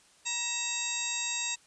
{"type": "harmonic tone with a mistuned harmonic", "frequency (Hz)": 947, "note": "A#5", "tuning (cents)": 27, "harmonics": [1, 2, 3, 4, 5, 6, 7, 8], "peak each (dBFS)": [-44, -44, -37, -37, -44, -44, -40, -34], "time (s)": [0.25, 1.56], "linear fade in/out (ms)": 20, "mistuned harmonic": 3, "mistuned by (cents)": -120, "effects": ["white hiss -61 dBFS RMS until 1.66 s", "resampled to 22050 Hz"]}